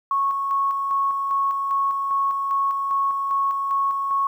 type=tone with tremolo; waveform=sine; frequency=1102 Hz; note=C#6; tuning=11 cents flat; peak=-18 dBFS; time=0.11-4.27 s; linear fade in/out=2 ms; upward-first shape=square; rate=2.5 Hz; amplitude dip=35%; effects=9-bit